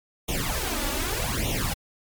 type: noise with flanger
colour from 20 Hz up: pink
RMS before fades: -27 dBFS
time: 0.28-1.74 s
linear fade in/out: 10 ms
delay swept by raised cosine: 0.31 to 3.51 ms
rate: 0.83 Hz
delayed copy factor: +0.9
effects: MP3 96 kbps